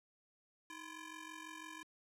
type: ring-modulated tone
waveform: 15% pulse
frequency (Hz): 678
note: E5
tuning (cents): +49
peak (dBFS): -39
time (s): 0.7-1.83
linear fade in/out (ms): 0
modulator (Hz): 362
effects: low-pass 11000 Hz 12 dB/octave